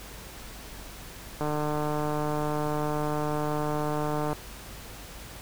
click train, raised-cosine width 1 ms, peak -16 dBFS, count 439, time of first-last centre 1.41-4.33 s, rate 150 Hz, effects added 50 Hz sine -46 dBFS peak until 5.41 s + pink hiss -44 dBFS RMS until 5.41 s

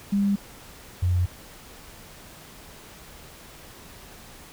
sine tone pair in turn, 200.4 / 89.48 Hz, G3 / F2, +38 / +43 cents, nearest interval octave + major second, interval 1395 cents, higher first, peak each -19 dBFS, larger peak neither, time 0.12-0.36 / 1.02-1.26 s, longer neither, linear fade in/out 10 ms, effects pink hiss -46 dBFS RMS until 4.52 s

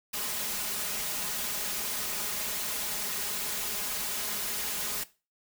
white noise with comb filter, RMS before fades -33 dBFS, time 0.13-5.04 s, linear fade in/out 10 ms, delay 4.8 ms, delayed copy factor +0.7, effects noise-tail reverb RT60 0.3 s tail -17 dB re dry

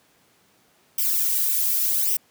violet noise with flanger, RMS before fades -22 dBFS, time 0.98-2.17 s, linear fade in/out 5 ms, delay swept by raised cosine 0.35 to 2.65 ms, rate 0.87 Hz, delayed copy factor +0.85, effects pink hiss -60 dBFS RMS until 2.3 s + high-pass 150 Hz 12 dB/octave

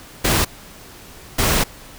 pink noise bursts at uneven times, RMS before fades -17 dBFS, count 2, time 0.24-0.45 / 1.38-1.64 s, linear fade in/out 10 ms, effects pink hiss -41 dBFS RMS until 1.98 s

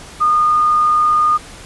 sine tone, 1223 Hz, D#6, 30 cents flat, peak -10 dBFS, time 0.2-1.38 s, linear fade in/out 20 ms, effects pink hiss -36 dBFS RMS until 1.65 s + resampled to 24000 Hz

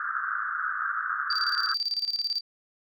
white band-pass noise, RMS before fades -30 dBFS, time 0-1.74 s, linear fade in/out 5 ms, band 1200 to 1600 Hz, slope 96 dB/octave
sine tone with tremolo, 4666 Hz, D8, 12 cents flat, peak -24 dBFS, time 1.3-2.41 s, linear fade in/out 5 ms, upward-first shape square, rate 18 Hz, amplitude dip 75%
effects none

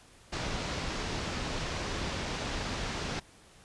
pink low-pass noise, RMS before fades -35 dBFS, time 0.32-3.2 s, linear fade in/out 10 ms, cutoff 6200 Hz, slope 24 dB/octave, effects pink hiss -57 dBFS RMS until 3.64 s + resampled to 24000 Hz

